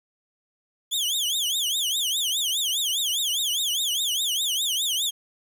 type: tone with vibrato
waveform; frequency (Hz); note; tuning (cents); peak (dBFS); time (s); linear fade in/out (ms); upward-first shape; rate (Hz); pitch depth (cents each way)
sawtooth; 3298; G#7; -13; -20; 0.91-5.11; 20; triangle; 4.9; 260
effects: 9-bit